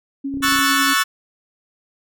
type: tone with tremolo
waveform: sine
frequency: 275.5 Hz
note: C#4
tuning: 11 cents flat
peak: -21 dBFS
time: 0.24-0.94 s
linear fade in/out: 10 ms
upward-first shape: sine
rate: 11 Hz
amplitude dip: 30%
type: clicks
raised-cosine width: 3 ms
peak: -23 dBFS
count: 8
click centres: 0.341 / 0.372 / 0.406 / 0.45 / 0.484 / 0.524 / 0.558 / 0.59 s
type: chord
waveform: sawtooth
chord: F# minor seventh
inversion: second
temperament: equal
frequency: 1108.7 / 1318.5 / 1480 / 1760 Hz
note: C#6 / E6 / F#6 / A6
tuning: 0 / 0 / 0 / 0 cents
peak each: -17 / -18 / -17 / -17 dBFS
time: 0.42-1.04 s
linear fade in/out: 20 ms
effects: none